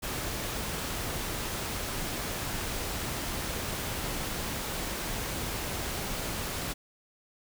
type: noise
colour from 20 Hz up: pink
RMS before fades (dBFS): -34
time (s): 0.02-6.74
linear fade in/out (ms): 20
effects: none